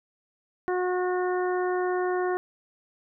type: harmonic tone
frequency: 363.4 Hz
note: F#4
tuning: 31 cents flat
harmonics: 1 / 2 / 3 / 4 / 5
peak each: -25 / -31 / -35 / -37 / -39 dBFS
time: 0.68-2.37 s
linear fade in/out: 0 ms
effects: none